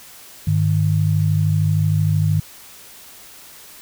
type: tone pair together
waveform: sine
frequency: 100.44 / 153.5 Hz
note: G2 / D#3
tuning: +43 / -23 cents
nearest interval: perfect fifth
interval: 734 cents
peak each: -17 dBFS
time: 0.47-2.4 s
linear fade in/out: 5 ms
effects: white hiss -42 dBFS RMS until 3.81 s